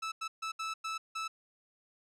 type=tone bursts at uneven times; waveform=sawtooth; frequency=1311 Hz; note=E6; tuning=10 cents flat; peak=-31 dBFS; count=6; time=0.02-0.12 / 0.21-0.28 / 0.42-0.52 / 0.59-0.74 / 0.84-0.98 / 1.15-1.28 s; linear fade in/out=10 ms; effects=low-pass 7000 Hz 12 dB/octave